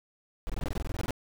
brown noise bursts, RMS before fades -31 dBFS, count 14, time 0.47-1.107 s, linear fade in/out 0 ms, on 26 ms, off 21 ms, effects none

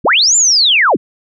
sine linear two-way sweep, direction up then down, 41.76 to 7360 to 99.3 Hz, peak -7 dBFS, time 0.04-0.97 s, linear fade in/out 20 ms, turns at 0.36 s, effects none

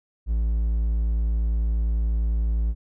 triangle tone, 55.7 Hz, A1, 22 cents sharp, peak -18 dBFS, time 0.26-2.75 s, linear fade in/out 50 ms, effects none

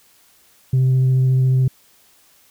sine tone with vibrato, 130 Hz, C3, 11 cents flat, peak -10 dBFS, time 0.73-1.68 s, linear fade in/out 5 ms, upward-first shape sine, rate 14 Hz, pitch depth 9 cents each way, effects tanh soft clip ceiling -11 dBFS + white hiss -54 dBFS RMS until 2.5 s

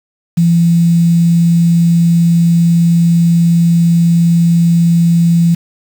sine tone with quantisation, 169.3 Hz, E3, 46 cents sharp, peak -6 dBFS, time 0.37-5.55 s, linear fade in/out 10 ms, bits 5, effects none

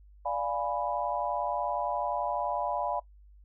sine chord, D diminished seventh, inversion none, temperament equal, 587.3 / 698.5 / 830.6 / 987.8 Hz, D5 / F5 / Ab5 / Cb6, 0 / 0 / 0 / 0 cents, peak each -34 dBFS, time 0.25-3 s, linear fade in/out 10 ms, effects noise-tail reverb RT60 0.1 s tail -19 dB re dry + added 50 Hz sine -52 dBFS peak until 3.44 s

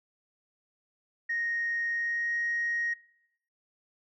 sine tone with pitch glide, 1864.7 to 1876.6 Hz, A#6 to A#6, 0 to +11 cents, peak -27 dBFS, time 1.29-2.94 s, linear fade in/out 10 ms, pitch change +11 cents, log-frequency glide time 1.9-2.34 s, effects noise-tail reverb RT60 0.8 s tail -22 dB re dry + tanh soft clip ceiling -23 dBFS

